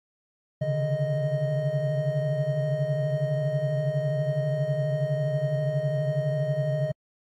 triangle tone cluster, 132.9 / 142.4 / 154.6 / 621 Hz, C3 / C#3 / D#3 / D#5, +27 / +47 / -11 / -3 cents, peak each -31 / -25 / -31 / -26 dBFS, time 0.61-6.92 s, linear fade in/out 10 ms, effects AAC 48 kbps

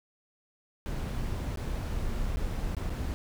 brown noise with dropouts, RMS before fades -32 dBFS, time 0.86-3.14 s, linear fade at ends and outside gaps 0 ms, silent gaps 1.558-1.573 / 2.36-2.37 / 2.749-2.767 / 2.896-2.902 s, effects none

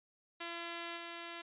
5% pulse tone with level steps, 339.6 Hz, F4, 48 cents flat, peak -29 / -32 dBFS, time 0.4-1.42 s, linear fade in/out 10 ms, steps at 0.96 s, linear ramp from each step 20 ms, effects resampled to 8000 Hz

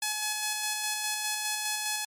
5% pulse tone with tremolo, 850 Hz, G#5, 40 cents sharp, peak -16 dBFS, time 0.02-2.05 s, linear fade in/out 5 ms, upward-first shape square, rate 4.9 Hz, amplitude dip 25%, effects MP3 96 kbps

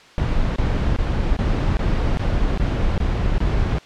brown noise bursts, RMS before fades -19 dBFS, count 9, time 0.18-3.784 s, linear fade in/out 0 ms, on 380 ms, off 23 ms, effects white hiss -46 dBFS RMS until 3.85 s + low-pass 4000 Hz 12 dB/octave

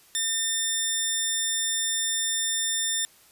10% pulse tone pair together, 1800 / 3600 Hz, A6 / A7, +39 / +39 cents, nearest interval octave, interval 1200 cents, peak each -21 / -20 dBFS, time 0.15-3.05 s, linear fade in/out 0 ms, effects white hiss -56 dBFS RMS until 3.31 s + resampled to 32000 Hz

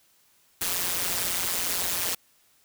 white noise with amplitude modulation, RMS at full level -24 dBFS, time 0.61-2.15 s, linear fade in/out 5 ms, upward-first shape sine, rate 178 Hz, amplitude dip 90%, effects white hiss -63 dBFS RMS until 2.64 s

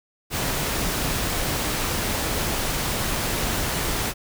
pink noise, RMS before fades -25 dBFS, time 0.3-4.14 s, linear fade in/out 50 ms, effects none

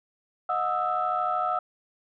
sine tone cluster, 623 / 726 / 1247 / 1320 Hz, D#5 / F#5 / D#6 / E6, +2 / -33 / +3 / +2 cents, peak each -34 / -27 / -32 / -27 dBFS, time 0.49-1.59 s, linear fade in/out 5 ms, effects tanh soft clip ceiling -15 dBFS

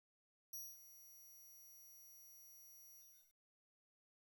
10% pulse tone with ADSR envelope, 5780 Hz, F#8, 41 cents flat, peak -40 dBFS, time 0.53-3.36 s, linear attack 5 ms, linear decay 230 ms, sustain -14 dB, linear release 390 ms, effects 12-bit

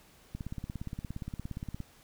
click train, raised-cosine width 5 ms, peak -25 dBFS, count 26, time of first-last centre 0.35-1.803 s, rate 17.2 Hz, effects pink hiss -60 dBFS RMS until 2.03 s

